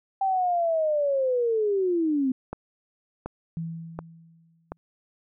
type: linear sweep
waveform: sine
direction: down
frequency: 784 to 252.4 Hz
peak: -21 dBFS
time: 0.21-2.32 s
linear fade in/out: 5 ms
type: click train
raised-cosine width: 1 ms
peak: -18 dBFS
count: 4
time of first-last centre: 2.53-4.72 s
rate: 1.37 Hz
type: tone with exponential decay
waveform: sine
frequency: 164.81 Hz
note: E3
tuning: in tune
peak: -27 dBFS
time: 3.57-4.77 s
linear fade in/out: 0 ms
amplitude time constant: 260 ms
effects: none